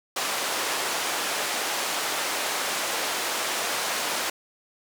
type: band-pass noise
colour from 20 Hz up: pink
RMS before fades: -28 dBFS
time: 0.16-4.3 s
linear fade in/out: 5 ms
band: 550 to 11000 Hz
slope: 12 dB/octave
effects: none